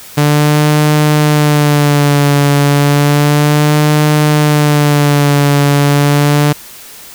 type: tone with vibrato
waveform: sawtooth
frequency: 146.83 Hz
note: D3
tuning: in tune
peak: -3 dBFS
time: 0.17-6.53 s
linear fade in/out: 10 ms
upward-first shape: sine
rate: 0.32 Hz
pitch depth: 46 cents each way
effects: white hiss -33 dBFS RMS until 7.14 s